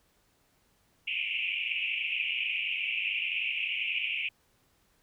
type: band-pass noise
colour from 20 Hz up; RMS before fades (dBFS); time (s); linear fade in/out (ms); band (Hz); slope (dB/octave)
pink; -32; 1.07-4.29; 10; 2300 to 2900; 96
effects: pink hiss -69 dBFS RMS until 5.02 s